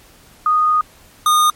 sine / square tone pair in turn, 1237 / 1225.6 Hz, D#6 / D#6, -10 / -27 cents, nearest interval unison, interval 17 cents, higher first, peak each -11 / -11 dBFS, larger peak neither, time 0.46-0.81 / 1.26-1.5 s, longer first, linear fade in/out 2 ms, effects pink hiss -47 dBFS RMS until 1.55 s + MP3 64 kbps

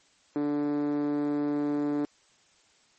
5% pulse tone with band-pass filter, 146.1 Hz, D3, 9 cents flat, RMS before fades -28 dBFS, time 0.36-2.05 s, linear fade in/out 0 ms, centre 320 Hz, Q 6.8, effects white hiss -63 dBFS RMS until 2.98 s + MP3 32 kbps

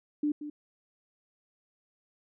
sine tone with echo, 296.5 Hz, D4, 17 cents sharp, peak -25 dBFS, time 0.23-0.32 s, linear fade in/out 5 ms, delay 180 ms, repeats 1, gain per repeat -11 dB, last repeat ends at 0.5 s, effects none

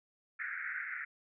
pink band-pass noise, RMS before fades -40 dBFS, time 0.39-1.05 s, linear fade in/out 10 ms, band 1400 to 2200 Hz, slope 96 dB/octave, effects none

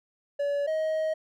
triangle tone pair in turn, 571 / 630.3 Hz, D5 / D#5, -49 / +22 cents, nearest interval major second, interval 171 cents, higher second, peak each -23 dBFS, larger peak neither, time 0.39-0.67 / 0.67-1.14 s, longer second, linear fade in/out 10 ms, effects none

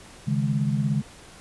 sine chord, C# suspended second, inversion none, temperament equal, 138.59 / 155.56 / 207.7 Hz, C#3 / D#3 / G#3, 0 / 0 / 0 cents, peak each -24 / -27 / -26 dBFS, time 0.27-1.02 s, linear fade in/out 10 ms, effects pink hiss -47 dBFS RMS until 1.4 s + resampled to 24000 Hz

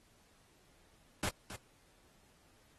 pink noise with echo, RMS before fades -36 dBFS, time 1.23-1.29 s, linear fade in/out 0 ms, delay 270 ms, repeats 1, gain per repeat -11 dB, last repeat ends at 1.56 s, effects pink hiss -68 dBFS RMS until 2.78 s + AAC 32 kbps

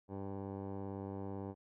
15% pulse tone with low-pass filter, 98 Hz, G2, in tune, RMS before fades -43 dBFS, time 0.08-1.55 s, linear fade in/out 50 ms, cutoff 680 Hz, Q 3.9, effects none

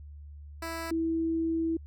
10% pulse / sine tone pair in turn, 329.6 / 326.9 Hz, E4 / E4, 0 / -14 cents, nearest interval unison, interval 14 cents, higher first, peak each -26 / -26 dBFS, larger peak neither, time 0.62-0.91 / 0.91-1.77 s, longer second, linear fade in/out 5 ms, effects added 73 Hz sine -43 dBFS peak until 1.86 s

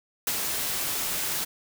white noise with ADSR envelope, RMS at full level -25 dBFS, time 0.27-1.45 s, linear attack 3 ms, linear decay 49 ms, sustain -4 dB, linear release 14 ms, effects none

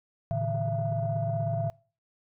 sine tone cluster, 112.3 / 141.6 / 157.9 / 674 Hz, A2 / C#3 / D#3 / E5, +36 / +37 / +26 / +38 cents, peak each -30 / -32 / -34 / -30 dBFS, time 0.31-1.7 s, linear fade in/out 0 ms, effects noise-tail reverb RT60 0.4 s tail -24 dB re dry + tanh soft clip ceiling -19 dBFS

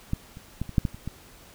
clicks, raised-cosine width 5 ms, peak -13 / -29 / -16 / -24 / -7 / -13 / -28 / -19 dBFS, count 8, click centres 0.134 / 0.371 / 0.616 / 0.693 / 0.782 / 0.852 / 0.945 / 1.076 s, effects pink hiss -51 dBFS RMS until 1.54 s

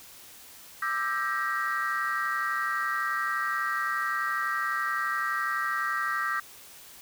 sine chord, E half-diminished seventh, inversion third, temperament just, 1186.7 / 1318.5 / 1582.2 / 1898.7 Hz, D6 / E6 / G6 / Bb6, +18 / 0 / +16 / +31 cents, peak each -31 dBFS, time 0.82-6.4 s, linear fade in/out 5 ms, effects tanh soft clip ceiling -20 dBFS + white hiss -49 dBFS RMS until 7.01 s

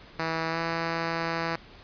5% pulse tone with pitch glide, 162.7 to 165.74 Hz, E3 to E3, -22 to +10 cents, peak -16 dBFS, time 0.19-1.56 s, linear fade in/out 2 ms, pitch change +32 cents, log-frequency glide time 0.49-0.58 s, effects pink hiss -50 dBFS RMS until 1.83 s + resampled to 11025 Hz

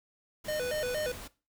pink noise, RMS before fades -44 dBFS, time 0.44-1.28 s, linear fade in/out 10 ms
square tone with vibrato, 550 Hz, C#5, 14 cents flat, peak -31 dBFS, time 0.48-1.12 s, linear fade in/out 5 ms, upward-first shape square, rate 4.3 Hz, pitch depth 180 cents each way
effects noise-tail reverb RT60 0.3 s tail -18 dB re dry

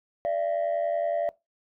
sine tone pair together, 587.3 / 678 Hz, D5 / E5, 0 / +49 cents, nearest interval major second, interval 249 cents, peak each -25 dBFS, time 0.25-1.29 s, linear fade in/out 0 ms, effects noise-tail reverb RT60 0.2 s tail -21 dB re dry + tanh soft clip ceiling -21 dBFS

